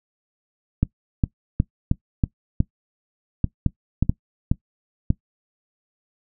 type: clicks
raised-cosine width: 5 ms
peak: -5 dBFS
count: 12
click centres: 0.83 / 1.238 / 1.601 / 1.914 / 2.238 / 2.604 / 3.443 / 3.663 / 4.026 / 4.095 / 4.515 / 5.104 s
effects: noise-tail reverb RT60 0.1 s tail -20 dB re dry